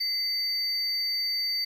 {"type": "tone pair together", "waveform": "triangle", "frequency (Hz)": [2051, 4608], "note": ["C7", "D8"], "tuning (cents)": [-35, -34], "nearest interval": "octave + major second", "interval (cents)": 1401, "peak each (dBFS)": [-35, -25], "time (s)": [0, 1.65], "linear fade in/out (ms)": 10, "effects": ["10-bit"]}